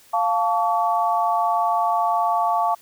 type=chord; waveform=sine; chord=F augmented; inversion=none; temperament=equal with one note detuned; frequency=698.5 / 880 / 1134.6 Hz; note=F5 / A5 / C#6; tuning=0 / 0 / +40 cents; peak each=-21 / -22 / -23 dBFS; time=0.13-2.75 s; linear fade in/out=10 ms; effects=white hiss -52 dBFS RMS until 2.81 s